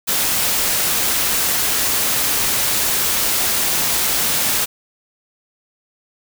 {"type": "noise", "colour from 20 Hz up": "white", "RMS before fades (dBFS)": -18, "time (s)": [0.07, 4.66], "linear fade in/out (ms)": 20, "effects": []}